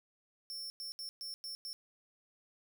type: tone bursts at uneven times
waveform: 40% pulse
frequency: 5400 Hz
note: E8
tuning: 41 cents sharp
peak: -40 dBFS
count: 6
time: 0.5-0.7 / 0.8-0.92 / 0.99-1.09 / 1.21-1.34 / 1.44-1.55 / 1.65-1.73 s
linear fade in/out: 0 ms
effects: none

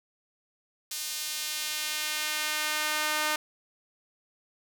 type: tone with high-pass filter sweep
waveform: sawtooth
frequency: 304.9 Hz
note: D#4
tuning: 35 cents flat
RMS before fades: -31 dBFS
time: 0.91-3.36 s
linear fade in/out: 5 ms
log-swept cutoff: 4900 to 1100 Hz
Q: 0.82
effects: none

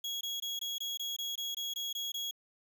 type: tone bursts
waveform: 35% pulse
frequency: 3322 Hz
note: G#7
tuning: in tune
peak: -33 dBFS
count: 12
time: 0.04-2.311 s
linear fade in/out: 5 ms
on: 170 ms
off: 21 ms
effects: none

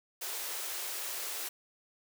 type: high-pass noise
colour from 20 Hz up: white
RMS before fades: -38 dBFS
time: 0.21-1.49 s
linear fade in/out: 10 ms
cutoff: 330 Hz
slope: 96 dB/octave
effects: none

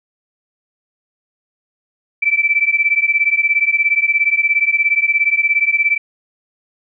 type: beating tone pair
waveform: sine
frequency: 2316 / 2333 Hz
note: D7 / D7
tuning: -25 / -12 cents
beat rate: 17 Hz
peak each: -15 dBFS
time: 2.22-5.98 s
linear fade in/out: 10 ms
effects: none

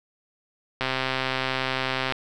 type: click train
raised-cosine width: 0.3 ms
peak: -9 dBFS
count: 173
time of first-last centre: 0.81-2.123 s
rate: 131 Hz
effects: none

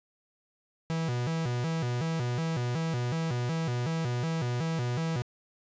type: tone with vibrato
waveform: 45% pulse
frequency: 141.2 Hz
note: C#3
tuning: 32 cents sharp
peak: -28 dBFS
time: 0.9-5.22 s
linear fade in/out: 0 ms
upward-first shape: square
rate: 2.7 Hz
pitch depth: 250 cents each way
effects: resampled to 16000 Hz + 11-bit

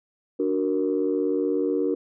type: chord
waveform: sine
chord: D augmented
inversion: none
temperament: equal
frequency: 293.7 / 370 / 466.2 Hz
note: D4 / F#4 / A#4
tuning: 0 / 0 / 0 cents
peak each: -25 dBFS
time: 0.39-1.95 s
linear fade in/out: 10 ms
effects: tanh soft clip ceiling -13 dBFS

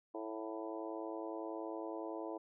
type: harmonic tone with a mistuned harmonic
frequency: 110 Hz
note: A2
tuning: in tune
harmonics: 3 / 4 / 5 / 6 / 7 / 8 / 9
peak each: -44 / -47 / -48 / -48 / -52 / -52 / -52 dBFS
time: 0.14-2.38 s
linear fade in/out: 10 ms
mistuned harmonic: 7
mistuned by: -42 cents
effects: none

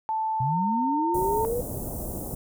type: tone with pitch glide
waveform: sine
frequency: 880 to 910 Hz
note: A5 to A#5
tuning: 0 to -42 cents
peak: -24 dBFS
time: 0.09-1.45 s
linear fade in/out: 0 ms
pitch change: +58 cents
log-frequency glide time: 0.49-0.56 s
type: linear sweep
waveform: sine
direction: up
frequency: 119.9 to 497.2 Hz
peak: -25 dBFS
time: 0.4-1.61 s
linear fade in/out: 5 ms
type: band-stop noise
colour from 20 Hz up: pink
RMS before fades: -33 dBFS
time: 1.14-2.35 s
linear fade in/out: 5 ms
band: 710 to 9200 Hz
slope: 24 dB/octave
effects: none

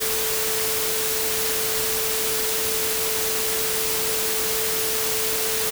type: tone in noise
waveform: sine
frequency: 440.5 Hz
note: A4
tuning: 2 cents sharp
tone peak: -29 dBFS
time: 0-5.71 s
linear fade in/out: 20 ms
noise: white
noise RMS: -24 dBFS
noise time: 0-5.71 s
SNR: -8 dB
effects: none

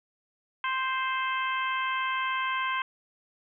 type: harmonic tone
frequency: 523.3 Hz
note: C5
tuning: in tune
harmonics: 2 / 3 / 4 / 5 / 6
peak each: -29 / -33 / -35 / -37 / -39 dBFS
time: 0.64-2.82 s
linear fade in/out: 2 ms
effects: none

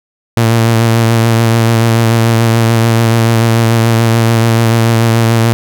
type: tone with vibrato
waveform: sawtooth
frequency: 114.6 Hz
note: A#2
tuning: 29 cents flat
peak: -3 dBFS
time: 0.37-5.53 s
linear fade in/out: 0 ms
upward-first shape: triangle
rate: 6.9 Hz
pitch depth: 34 cents each way
effects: none

